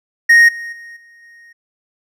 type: tone with level steps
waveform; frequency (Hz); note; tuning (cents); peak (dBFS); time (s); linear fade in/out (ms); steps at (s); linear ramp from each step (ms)
triangle; 1864.7; A#6; 0; -3 / -23 / -31 / -41 / -39; 0.29-1.53; 10; 0.48 / 0.72 / 0.96 / 1.22; 10
effects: none